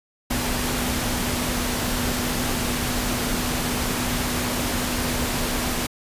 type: tone in noise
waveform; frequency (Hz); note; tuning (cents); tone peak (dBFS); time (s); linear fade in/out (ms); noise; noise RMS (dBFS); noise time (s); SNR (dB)
sine; 245.7; B3; -9; -29; 0.3-5.87; 10; pink; -25; 0.3-5.87; -7
effects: resampled to 32000 Hz